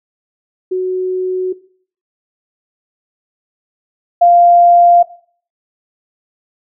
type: tone pair in turn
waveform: sine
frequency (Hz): 370 / 696.1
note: F#4 / F5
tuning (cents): 0 / -6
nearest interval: major seventh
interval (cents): 1094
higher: second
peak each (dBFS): -13 / -4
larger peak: second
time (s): 0.71-1.53 / 4.21-5.03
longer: neither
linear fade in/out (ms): 10
effects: noise-tail reverb RT60 0.5 s tail -18 dB re dry